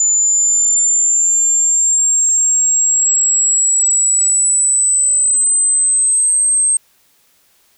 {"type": "linear sweep", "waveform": "sine", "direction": "up", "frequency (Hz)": [7040, 8372], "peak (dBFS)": -10, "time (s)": [0, 6.77], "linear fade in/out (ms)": 2, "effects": ["white hiss -55 dBFS RMS until 7.77 s"]}